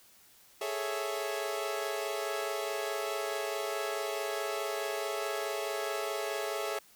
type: chord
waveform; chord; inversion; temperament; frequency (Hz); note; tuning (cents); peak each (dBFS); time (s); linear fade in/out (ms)
sawtooth; A major seventh; third; equal; 415.3 / 440 / 554.4 / 659.3; G#4 / A4 / C#5 / E5; 0 / 0 / 0 / 0; -33 / -37 / -35 / -34; 0.61-6.79; 5
effects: white hiss -60 dBFS RMS until 6.95 s